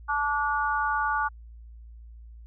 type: harmonic tone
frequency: 290.1 Hz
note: D4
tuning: 21 cents flat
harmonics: 3 / 4 / 5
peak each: -28 / -28 / -28 dBFS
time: 0.08-1.29 s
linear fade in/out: 20 ms
effects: added 57 Hz sine -43 dBFS peak until 2.46 s